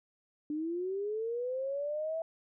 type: linear sweep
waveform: sine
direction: up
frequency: 293.7 to 659.3 Hz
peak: -32 dBFS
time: 0.5-2.22 s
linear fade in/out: 2 ms
effects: none